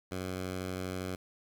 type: tone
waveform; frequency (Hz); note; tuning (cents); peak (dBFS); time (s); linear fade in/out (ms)
10% pulse; 92.5; F#2; 0; -27; 0.11-1.16; 10
effects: 10-bit